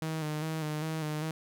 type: tone with vibrato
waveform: sawtooth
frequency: 155.56 Hz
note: D#3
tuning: in tune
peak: -28 dBFS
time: 0.02-1.31 s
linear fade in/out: 0 ms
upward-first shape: square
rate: 2.5 Hz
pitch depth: 36 cents each way
effects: none